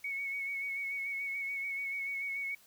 sine tone with vibrato, 2217 Hz, C#7, in tune, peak -34 dBFS, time 0.04-2.55 s, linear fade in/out 5 ms, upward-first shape sine, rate 6.9 Hz, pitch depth 28 cents each way, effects white hiss -62 dBFS RMS until 2.66 s

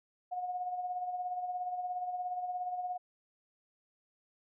sine tone with tremolo, 724 Hz, F#5, 38 cents flat, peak -32 dBFS, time 0.31-2.98 s, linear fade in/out 20 ms, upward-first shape sine, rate 17 Hz, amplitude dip 50%, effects none

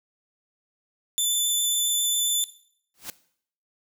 15% pulse tone with vibrato, 3520 Hz, A7, in tune, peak -15 dBFS, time 1.18-2.44 s, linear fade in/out 0 ms, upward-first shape sine, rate 7.4 Hz, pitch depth 9 cents each way
white noise with exponential growth, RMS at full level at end -31 dBFS, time 2.94-3.1 s, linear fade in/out 1 ms, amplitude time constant 33 ms
effects noise-tail reverb RT60 0.6 s tail -17 dB re dry

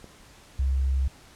click, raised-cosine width 2 ms, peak -30 dBFS, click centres 0.043 s
sine tone, 66.8 Hz, C2, 36 cents sharp, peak -21 dBFS, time 0.59-1.08 s, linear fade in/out 5 ms
effects pink hiss -52 dBFS RMS until 1.35 s + low-pass 10000 Hz 12 dB/octave

